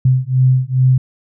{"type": "beating tone pair", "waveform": "sine", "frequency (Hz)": [128, 130.4], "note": ["C3", "C3"], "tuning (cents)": [-38, -5], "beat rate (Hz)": 2.4, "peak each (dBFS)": -13, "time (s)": [0.05, 0.98], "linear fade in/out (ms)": 5, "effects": []}